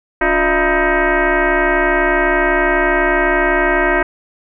sine tone with frequency modulation, 608 Hz, D#5, 40 cents flat, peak -11 dBFS, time 0.21-4.03 s, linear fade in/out 5 ms, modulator 321 Hz, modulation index 4.5, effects none

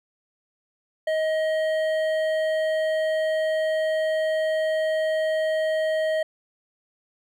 triangle tone with hard clipping, 630 Hz, D#5, 21 cents sharp, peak -23 dBFS, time 1.07-6.23 s, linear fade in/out 5 ms, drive 13 dB, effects none

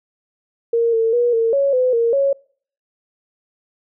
sine tone with pitch steps, 464.6 / 451.4 / 481.2 / 455.4 / 556 / 507 / 464.5 / 553 Hz, A#4 / A4 / B4 / A#4 / C#5 / B4 / A#4 / C#5, -6 / +44 / -45 / -40 / +5 / +45 / -6 / -4 cents, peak -13 dBFS, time 0.73-2.33 s, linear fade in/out 5 ms, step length 200 ms, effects noise-tail reverb RT60 0.5 s tail -24 dB re dry

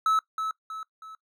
triangle tone with echo, 1300 Hz, E6, 24 cents flat, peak -18 dBFS, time 0.06-0.19 s, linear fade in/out 2 ms, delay 320 ms, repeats 3, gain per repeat -7 dB, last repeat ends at 1.15 s, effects noise-tail reverb RT60 0.1 s tail -20 dB re dry

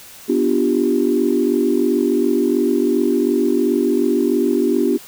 sine chord, G dominant seventh, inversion first, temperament equal, 246.9 / 293.7 / 349.2 / 392 Hz, B3 / D4 / F4 / G4, 0 / 0 / 0 / 0 cents, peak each -19 dBFS, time 0.28-4.98 s, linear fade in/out 20 ms, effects tanh soft clip ceiling -3 dBFS + white hiss -40 dBFS RMS until 5.07 s

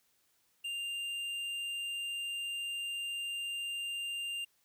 sine tone with tanh clipping, 2794 Hz, F7, in tune, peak -37 dBFS, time 0.64-4.45 s, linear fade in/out 10 ms, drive 9 dB, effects white hiss -73 dBFS RMS until 4.64 s

